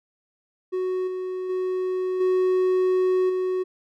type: tone with level steps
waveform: triangle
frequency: 370 Hz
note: F#4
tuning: in tune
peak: -21 / -25 / -21 / -16 / -20 dBFS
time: 0.72-3.64 s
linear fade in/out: 20 ms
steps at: 1.07 / 1.49 / 2.2 / 3.29 s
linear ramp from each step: 10 ms
effects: none